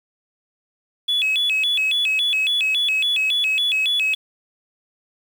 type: tone with vibrato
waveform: sine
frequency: 2960 Hz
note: F#7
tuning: in tune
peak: -15 dBFS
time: 1.08-4.15 s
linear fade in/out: 10 ms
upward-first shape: square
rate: 3.6 Hz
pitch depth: 250 cents each way
effects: tanh soft clip ceiling -15 dBFS + 7-bit